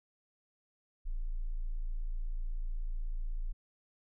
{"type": "tone", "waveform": "sine", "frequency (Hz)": 28.08, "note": "A0", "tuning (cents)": 36, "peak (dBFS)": -32, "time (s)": [1.05, 3.53], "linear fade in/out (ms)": 20, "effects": []}